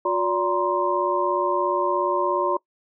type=tone cluster; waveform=sine; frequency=360.1 / 577 / 947 / 1044 Hz; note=F#4 / D5 / A#5 / C6; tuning=-47 / -31 / +27 / -4 cents; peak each=-25 dBFS; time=0.05-2.57 s; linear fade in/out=5 ms; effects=noise-tail reverb RT60 0.1 s tail -23 dB re dry